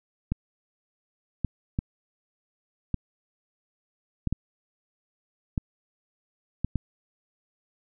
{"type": "clicks", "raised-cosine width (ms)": 5, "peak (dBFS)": -13, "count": 9, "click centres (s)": [0.32, 1.447, 1.789, 2.943, 4.273, 4.326, 5.578, 6.646, 6.757], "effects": []}